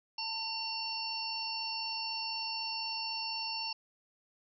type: harmonic tone with a mistuned harmonic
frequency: 896 Hz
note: A5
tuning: 31 cents sharp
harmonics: 1 / 3 / 5 / 6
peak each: -41 / -41 / -39 / -40 dBFS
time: 0.18-3.73 s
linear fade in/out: 5 ms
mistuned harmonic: 3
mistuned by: +42 cents
effects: none